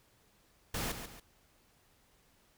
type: noise with echo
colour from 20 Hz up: pink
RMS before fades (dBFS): -36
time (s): 0.74-0.92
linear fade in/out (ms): 5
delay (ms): 140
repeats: 2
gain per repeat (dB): -8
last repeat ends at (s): 1.2
effects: pink hiss -68 dBFS RMS until 2.57 s